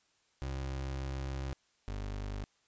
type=tone pair in turn; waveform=30% pulse; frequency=67 / 50.19 Hz; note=C2 / G1; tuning=+42 / +42 cents; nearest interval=perfect fourth; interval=500 cents; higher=first; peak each=-33 / -34 dBFS; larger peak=first; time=0.42-1.53 / 1.88-2.44 s; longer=first; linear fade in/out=0 ms; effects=white hiss -72 dBFS RMS until 2.67 s + resampled to 16000 Hz